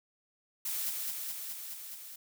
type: noise with echo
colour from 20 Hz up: blue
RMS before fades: -35 dBFS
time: 0.65-0.9 s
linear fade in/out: 5 ms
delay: 210 ms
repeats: 6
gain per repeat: -2 dB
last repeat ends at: 2.16 s
effects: none